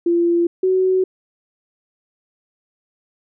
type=tone pair in turn; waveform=sine; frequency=342.7 / 373.9 Hz; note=F4 / F#4; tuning=-33 / +18 cents; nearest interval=major second; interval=151 cents; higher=second; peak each=-13 dBFS; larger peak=neither; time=0.06-0.47 / 0.63-1.04 s; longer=neither; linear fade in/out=5 ms; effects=none